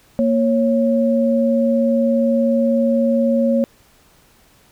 sine tone pair together, 233.1 / 550.3 Hz, A#3 / C#5, 0 / -13 cents, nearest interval octave + minor third, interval 1487 cents, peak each -15 / -17 dBFS, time 0.19-3.64 s, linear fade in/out 0 ms, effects pink hiss -53 dBFS RMS until 4.71 s

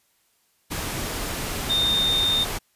sine tone in noise, 3643 Hz, A#7, 41 cents flat, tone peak -19 dBFS, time 1.69-2.45 s, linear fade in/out 20 ms, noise pink, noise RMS -29 dBFS, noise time 0.7-2.59 s, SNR +7 dB, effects white hiss -66 dBFS RMS until 2.75 s + resampled to 32000 Hz

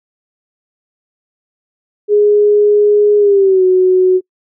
sine tone with pitch glide, 415.3 to 370 Hz, G#4 to F#4, 0 to 0 cents, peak -6 dBFS, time 2.08-4.21 s, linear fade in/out 50 ms, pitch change -200 cents, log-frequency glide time 3.18-3.64 s, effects noise-tail reverb RT60 0.1 s tail -26 dB re dry

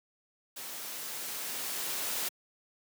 white noise with level ramp, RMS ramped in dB -42 to -33 dBFS, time 0.56-2.29 s, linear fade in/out 10 ms, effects high-pass 200 Hz 12 dB/octave

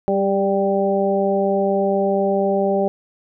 harmonic tone with a mistuned harmonic, 196 Hz, G3, in tune, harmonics 1 / 2 / 3 / 4, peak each -22 / -20 / -20 / -24 dBFS, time 0.08-2.88 s, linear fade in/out 0 ms, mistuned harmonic 2, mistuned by +19 cents, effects none

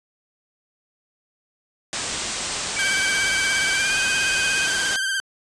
white low-pass noise, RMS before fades -28 dBFS, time 1.93-4.96 s, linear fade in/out 0 ms, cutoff 8900 Hz, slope 96 dB/octave
sine tone with pitch glide, 2299 to 2507 Hz, D7 to D#7, -37 to +12 cents, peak -24 dBFS, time 2.76-4.67 s, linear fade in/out 10 ms, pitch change +149 cents, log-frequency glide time 3.73-3.98 s
sawtooth tone with vibrato, 1568 Hz, G6, in tune, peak -18 dBFS, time 2.79-5.2 s, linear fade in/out 0 ms, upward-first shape triangle, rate 17 Hz, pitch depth 54 cents each way
effects resampled to 24000 Hz

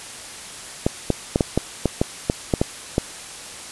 clicks, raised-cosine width 2 ms, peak -3 dBFS, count 11, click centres 0.865 / 1.103 / 1.359 / 1.408 / 1.576 / 1.857 / 2.015 / 2.299 / 2.538 / 2.615 / 2.981 s, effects white hiss -36 dBFS RMS until 3.71 s + resampled to 24000 Hz

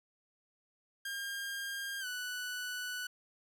sawtooth tone with pitch glide, 1609 to 1484 Hz, G6 to F#6, +45 to +5 cents, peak -34 dBFS, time 1.05-3.07 s, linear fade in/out 5 ms, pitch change -140 cents, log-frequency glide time 2-2.06 s, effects none

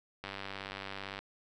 click train, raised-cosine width 0.3 ms, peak -24 dBFS, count 94, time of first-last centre 0.24-1.19 s, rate 97.9 Hz, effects none

